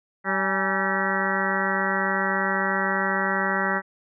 harmonic tone with a mistuned harmonic, 192.6 Hz, G3, 30 cents flat, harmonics 1 / 2 / 3 / 4 / 5 / 6 / 7 / 8 / 9 / 10, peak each -30 / -32 / -32 / -31 / -33 / -33 / -30 / -29 / -32 / -28 dBFS, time 0.24-3.82 s, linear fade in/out 50 ms, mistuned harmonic 4, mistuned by +100 cents, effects none

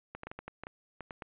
clicks, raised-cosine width 0.5 ms, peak -26 dBFS, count 11, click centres 0.15 / 0.234 / 0.27 / 0.315 / 0.39 / 0.48 / 0.636 / 0.669 / 1.007 / 1.108 / 1.222 s, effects resampled to 8000 Hz

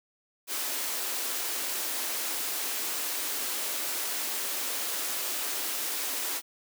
white high-pass noise, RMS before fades -32 dBFS, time 0.47-6.42 s, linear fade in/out 50 ms, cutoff 250 Hz, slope 48 dB/octave, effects none

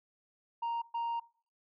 sine tone bursts at uneven times, 932.3 Hz, A#5, in tune, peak -29 dBFS, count 2, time 0.62-0.82 / 0.94-1.2 s, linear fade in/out 10 ms, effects noise-tail reverb RT60 0.5 s tail -24 dB re dry + tanh soft clip ceiling -31 dBFS

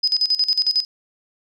sine tone with tremolo, 5020 Hz, D#8, 15 cents sharp, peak -14 dBFS, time 0.03-0.85 s, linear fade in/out 10 ms, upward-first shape square, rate 11 Hz, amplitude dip 80%, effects none

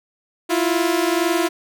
sawtooth tone pair together, 329.6 / 351.5 Hz, E4 / F4, 0 / +11 cents, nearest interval minor second, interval 111 cents, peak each -16 dBFS, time 0.49-1.49 s, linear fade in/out 20 ms, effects none

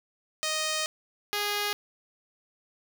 5% pulse tone pair in turn, 622.3 / 412.4 Hz, D#5 / G#4, 0 / -12 cents, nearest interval perfect fifth, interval 712 cents, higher first, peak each -16 dBFS, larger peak neither, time 0.43-0.86 / 1.33-1.73 s, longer first, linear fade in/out 0 ms, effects none

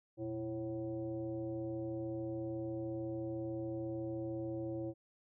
sine tone with frequency modulation, 333.4 Hz, E4, 20 cents sharp, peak -37 dBFS, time 0.17-4.94 s, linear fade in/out 50 ms, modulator 211 Hz, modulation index 0.96, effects none

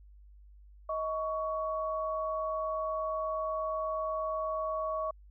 sine tone pair together, 631.7 / 1120 Hz, D#5 / C#6, +26 / +18 cents, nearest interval minor seventh, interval 992 cents, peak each -33 / -34 dBFS, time 0.89-5.11 s, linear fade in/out 5 ms, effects added 50 Hz sine -52 dBFS peak until 5.3 s

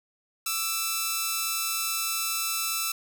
5% pulse tone pair together, 1184 / 1324.8 Hz, D6 / E6, +14 / +8 cents, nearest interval major second, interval 194 cents, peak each -25 / -15 dBFS, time 0.46-2.92 s, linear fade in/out 5 ms, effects none

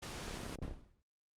pink noise, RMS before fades -45 dBFS, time 0.02-0.56 s, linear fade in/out 10 ms
click train, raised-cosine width 2 ms, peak -33 dBFS, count 15, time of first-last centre 0.28-0.711 s, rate 32.5 Hz
brown noise with exponential decay, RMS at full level -37 dBFS, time 0.62-1.02 s, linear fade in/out 5 ms, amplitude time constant 85 ms
effects low-pass 9000 Hz 12 dB/octave + Opus 48 kbps

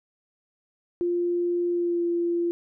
sine tone with pitch glide, 349.2 to 343.6 Hz, F4 to F4, 0 to -28 cents, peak -22 dBFS, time 1.01-2.51 s, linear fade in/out 0 ms, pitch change -28 cents, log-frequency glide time 1.7-2.04 s, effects none

